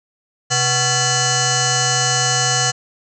sine tone with frequency modulation, 2960 Hz, F#7, in tune, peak -14 dBFS, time 0.5-2.72 s, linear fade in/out 20 ms, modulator 618 Hz, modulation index 6.9, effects none

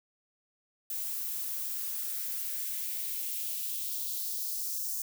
violet noise with high-pass filter sweep, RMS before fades -35 dBFS, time 0.9-5.02 s, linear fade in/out 2 ms, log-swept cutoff 680 to 6100 Hz, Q 1.9, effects none

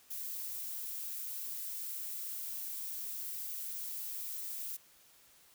violet noise, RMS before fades -41 dBFS, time 0.1-4.77 s, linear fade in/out 10 ms, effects white hiss -63 dBFS RMS until 5.54 s

